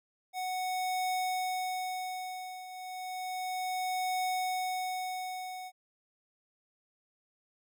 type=tone with tremolo; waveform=square; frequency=740 Hz; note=F#5; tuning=in tune; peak=-30 dBFS; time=0.33-5.72 s; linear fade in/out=50 ms; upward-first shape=triangle; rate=0.32 Hz; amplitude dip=80%; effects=none